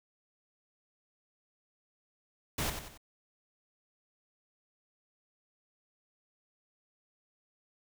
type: noise with echo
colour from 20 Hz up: pink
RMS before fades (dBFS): -33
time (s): 2.58-2.7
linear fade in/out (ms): 5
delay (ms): 92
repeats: 3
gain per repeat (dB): -7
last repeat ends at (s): 2.976
effects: none